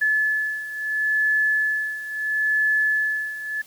sine beating tone pair, 1724 / 1724.74 Hz, A6 / A6, -36 / -35 cents, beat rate 0.74 Hz, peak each -21 / -25 dBFS, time 0.01-3.62 s, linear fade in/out 10 ms, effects white hiss -50 dBFS RMS until 3.66 s

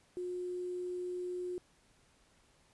sine tone with quantisation, 359.6 Hz, F#4, 49 cents flat, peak -36 dBFS, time 0.17-1.58 s, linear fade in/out 0 ms, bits 10, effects pink hiss -68 dBFS RMS until 2.73 s + resampled to 24000 Hz

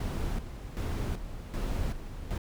brown noise with tremolo, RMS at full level -31 dBFS, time 0-2.38 s, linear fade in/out 5 ms, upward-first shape square, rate 1.3 Hz, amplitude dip 65%, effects none

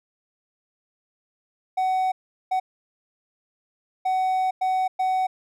triangle tone bursts at uneven times, 750 Hz, F#5, 23 cents sharp, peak -18 dBFS, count 5, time 1.77-2.12 / 2.51-2.6 / 4.05-4.51 / 4.61-4.88 / 4.99-5.27 s, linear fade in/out 10 ms, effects none

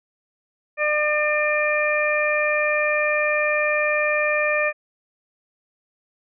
harmonic tone, 600 Hz, D5, 37 cents sharp, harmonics 1 / 2 / 3 / 4, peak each -22 / -28 / -24 / -23 dBFS, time 0.77-4.73 s, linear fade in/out 50 ms, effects none

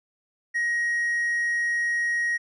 sine tone with hard clipping, 1887 Hz, A#6, 21 cents sharp, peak -23 dBFS, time 0.54-2.38 s, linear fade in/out 20 ms, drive 2 dB, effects resampled to 32000 Hz

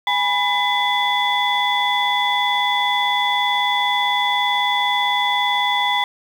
sine tone cluster, 823 / 981 / 2016 / 3442 Hz, G#5 / B5 / B6 / A7, -16 / -12 / +35 / -39 cents, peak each -21 dBFS, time 0.07-6.04 s, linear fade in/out 2 ms, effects tanh soft clip ceiling -8 dBFS + 7-bit

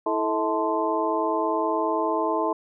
sine tone cluster, 327.5 / 436.9 / 644 / 879 / 1040 Hz, E4 / A4 / E5 / A5 / C6, -11 / -12 / -41 / -2 / -11 cents, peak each -28 dBFS, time 0.06-2.53 s, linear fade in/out 5 ms, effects none

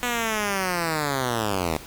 5% pulse linear sweep, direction down, 247.3 to 75.1 Hz, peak -12 dBFS, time 0.03-1.77 s, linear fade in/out 0 ms, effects pink hiss -42 dBFS RMS until 1.86 s

